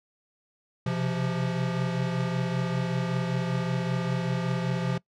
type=tone cluster; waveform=square; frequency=128.8 / 134 / 172.6 Hz; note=C3 / C3 / F3; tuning=-27 / +42 / -20 cents; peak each=-31 / -35 / -29 dBFS; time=0.86-4.98 s; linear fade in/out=5 ms; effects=noise-tail reverb RT60 0.1 s tail -22 dB re dry + low-pass 5000 Hz 12 dB/octave